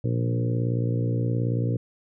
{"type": "harmonic tone with a mistuned harmonic", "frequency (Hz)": 58.8, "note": "A#1", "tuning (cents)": 16, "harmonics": [2, 3, 4, 5, 6, 7, 8, 9], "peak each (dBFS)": [-23, -33, -35, -33, -38, -39, -35, -40], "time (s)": [0.04, 1.77], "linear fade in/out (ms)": 5, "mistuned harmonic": 2, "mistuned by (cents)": 21, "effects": []}